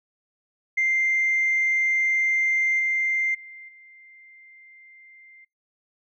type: tone with level steps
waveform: sine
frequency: 2093 Hz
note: C7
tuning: in tune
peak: -18 / -20 / -40 / -47 dBFS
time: 0.77-5.45 s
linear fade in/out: 10 ms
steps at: 2.79 / 3.34 / 3.68 s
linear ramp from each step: 10 ms
effects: noise-tail reverb RT60 0.2 s tail -26 dB re dry + tanh soft clip ceiling -15 dBFS